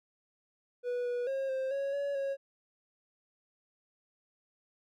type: tone with pitch steps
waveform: triangle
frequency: 489.8 / 486.9 / 539 / 527 / 553 / 565 / 549 Hz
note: B4 / B4 / C#5 / C5 / C#5 / C#5 / C#5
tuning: -14 / -25 / -49 / +12 / -4 / +33 / -17 cents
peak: -29 dBFS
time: 0.83-2.37 s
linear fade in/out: 50 ms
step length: 220 ms
effects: none